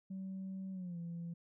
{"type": "tone with pitch glide", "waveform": "sine", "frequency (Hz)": [190.6, 169.81], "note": ["G3", "F3"], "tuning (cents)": [-48, -48], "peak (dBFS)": -39, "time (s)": [0.1, 1.34], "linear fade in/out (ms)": 10, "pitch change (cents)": -200, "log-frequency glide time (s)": [0.72, 0.98], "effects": ["tanh soft clip ceiling -38 dBFS"]}